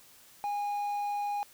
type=tone; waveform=triangle; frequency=820 Hz; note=G#5; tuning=22 cents flat; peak=-28 dBFS; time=0.44-1.43 s; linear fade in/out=0 ms; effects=white hiss -57 dBFS RMS until 1.53 s